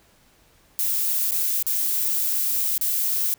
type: noise with dropouts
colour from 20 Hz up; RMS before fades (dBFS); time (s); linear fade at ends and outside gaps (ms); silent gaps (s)
violet; -23; 0.79-3.34; 0; 1.309-1.319 / 1.626-1.666 / 2.78-2.812
effects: pink hiss -58 dBFS RMS until 3.38 s